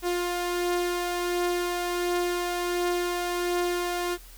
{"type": "beating tone pair", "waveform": "sawtooth", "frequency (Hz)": [352.4, 353.8], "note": ["F4", "F4"], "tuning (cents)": [16, 23], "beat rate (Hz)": 1.4, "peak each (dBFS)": [-22, -31], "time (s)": [0.02, 4.18], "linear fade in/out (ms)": 50, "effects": ["added 40 Hz sine -46 dBFS peak until 4.37 s", "white hiss -51 dBFS RMS until 4.37 s"]}